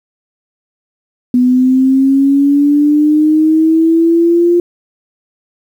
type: linear sweep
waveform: sine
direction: up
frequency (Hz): 246.9 to 349.4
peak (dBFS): -6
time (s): 1.34-4.6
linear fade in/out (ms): 2
effects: 7-bit